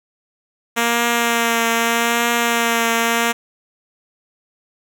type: tone with vibrato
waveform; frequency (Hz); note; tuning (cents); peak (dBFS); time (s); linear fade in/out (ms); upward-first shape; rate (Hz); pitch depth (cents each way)
5% pulse; 233.1; A#3; 0; -4; 0.76-3.33; 20; triangle; 0.81; 26
effects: none